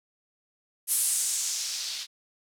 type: noise with low-pass filter sweep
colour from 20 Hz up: violet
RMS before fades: -29 dBFS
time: 0.87-2.07 s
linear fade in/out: 50 ms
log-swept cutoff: 11000 to 3900 Hz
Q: 2.1
effects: none